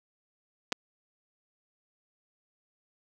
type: clicks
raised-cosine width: 0.2 ms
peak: -12 dBFS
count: 2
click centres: 0.722 / 0.726 s
effects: high-pass 80 Hz 12 dB/octave + 7-bit